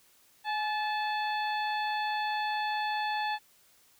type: harmonic tone with a mistuned harmonic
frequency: 870 Hz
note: A5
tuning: 20 cents flat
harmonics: 1 / 2 / 3 / 4 / 5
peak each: -30 / -36 / -40 / -42 / -44 dBFS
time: 0.44-3.39 s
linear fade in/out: 50 ms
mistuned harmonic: 1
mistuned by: -51 cents
effects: white hiss -63 dBFS RMS until 3.99 s